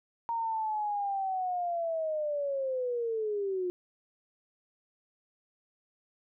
sine linear sweep, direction down, 932.3 to 354 Hz, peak -29 dBFS, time 0.29-3.7 s, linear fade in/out 0 ms, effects none

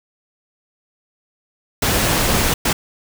pink noise bursts at uneven times, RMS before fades -17 dBFS, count 2, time 1.82-2.54 / 2.65-2.73 s, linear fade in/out 5 ms, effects none

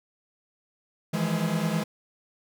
45% pulse tone cluster, 160.5 / 170 / 209.4 Hz, E3 / F3 / G#3, -46 / -46 / +15 cents, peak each -29 dBFS, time 1.13-1.84 s, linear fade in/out 10 ms, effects none

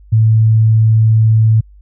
sine tone, 110.7 Hz, A2, 11 cents sharp, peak -6 dBFS, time 0.12-1.61 s, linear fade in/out 10 ms, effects added 50 Hz sine -38 dBFS peak until 1.81 s

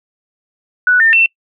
sine tone with pitch steps, 1479 / 1806 / 2689 Hz, F#6 / A6 / E7, -1 / +45 / +34 cents, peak -7 dBFS, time 0.87-1.26 s, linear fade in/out 2 ms, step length 130 ms, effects noise-tail reverb RT60 0.1 s tail -25 dB re dry

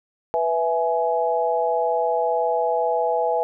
sine chord, E major, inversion second, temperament equal with one note detuned, 493.9 / 659.3 / 837.4 Hz, B4 / E5 / G#5, 0 / 0 / +14 cents, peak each -23 dBFS, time 0.34-3.43 s, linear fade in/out 0 ms, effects none

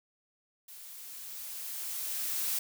blue noise with level ramp, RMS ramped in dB -49 to -31 dBFS, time 0.68-2.59 s, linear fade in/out 5 ms, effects none

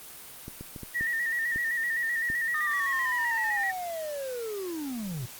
clicks, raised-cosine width 3 ms, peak -26 dBFS, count 7, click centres 0.481 / 0.61 / 0.762 / 0.833 / 1.01 / 1.56 / 2.301 s
sine tone with vibrato, 1864.7 Hz, A#6, in tune, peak -26 dBFS, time 0.94-3.72 s, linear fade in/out 20 ms, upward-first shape square, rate 7.8 Hz, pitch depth 47 cents each way
triangle linear sweep, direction down, 1244.5 to 114.4 Hz, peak -30 dBFS, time 2.54-5.26 s, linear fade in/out 5 ms
effects white hiss -45 dBFS RMS until 5.39 s + Opus 32 kbps

